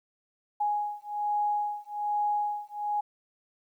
sine beating tone pair, 830.6 / 831.8 Hz, G#5 / G#5, 0 / +2 cents, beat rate 1.2 Hz, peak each -30 dBFS, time 0.6-3.01 s, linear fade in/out 10 ms, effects 11-bit

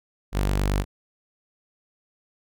sawtooth tone, 49 Hz, G1, in tune, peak -17 dBFS, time 0.32-0.85 s, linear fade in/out 50 ms, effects none

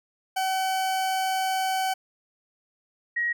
40% pulse / sine tone pair in turn, 759 / 1895.5 Hz, F#5 / A#6, +44 / +28 cents, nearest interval octave + major third, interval 1584 cents, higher second, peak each -23 dBFS, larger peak neither, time 0.36-1.94 / 3.16-3.33 s, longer first, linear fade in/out 10 ms, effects none

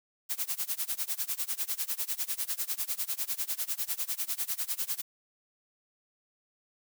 blue noise with tremolo, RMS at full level -30 dBFS, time 0.29-5.02 s, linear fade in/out 20 ms, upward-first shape sine, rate 10 Hz, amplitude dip 95%, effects none

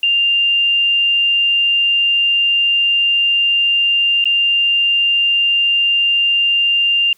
sine tone with dropouts, 2794 Hz, F7, in tune, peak -11 dBFS, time 0.03-7.13 s, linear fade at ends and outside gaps 2 ms, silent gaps 4.242-4.255 s, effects white hiss -55 dBFS RMS until 7.17 s

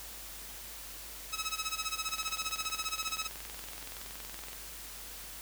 10% pulse tone with tremolo, 1288 Hz, E6, 41 cents flat, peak -23 dBFS, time 1.32-3.28 s, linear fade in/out 20 ms, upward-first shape sine, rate 15 Hz, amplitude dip 90%
click train, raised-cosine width 0.2 ms, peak -27 dBFS, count 53, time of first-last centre 2.09-4.531 s, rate 21.3 Hz
effects added 50 Hz sine -53 dBFS peak until 5.41 s + white hiss -46 dBFS RMS until 5.41 s

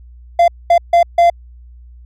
triangle tone bursts at uneven times, 688 Hz, F5, 26 cents flat, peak -4 dBFS, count 4, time 0.39-0.48 / 0.7-0.78 / 0.93-1.03 / 1.18-1.3 s, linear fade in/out 5 ms, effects added 60 Hz sine -36 dBFS peak until 2.05 s

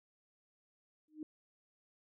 sine tone with exponential growth, 307.6 Hz, D#4, 20 cents flat, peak -37 dBFS, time 1.08-1.23 s, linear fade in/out 2 ms, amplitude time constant 32 ms, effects none

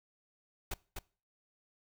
pink noise with echo, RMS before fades -37 dBFS, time 0.71-0.74 s, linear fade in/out 5 ms, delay 250 ms, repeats 1, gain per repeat -4 dB, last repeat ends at 0.99 s, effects noise-tail reverb RT60 0.4 s tail -23 dB re dry

